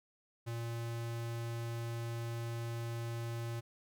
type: tone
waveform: square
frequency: 116.54 Hz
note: A#2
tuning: in tune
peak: -38 dBFS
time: 0.46-3.61 s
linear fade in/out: 20 ms
effects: none